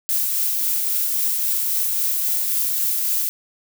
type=noise with tremolo; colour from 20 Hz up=violet; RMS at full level=-20 dBFS; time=0.09-3.29 s; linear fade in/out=0 ms; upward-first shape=triangle; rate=3.7 Hz; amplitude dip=25%; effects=none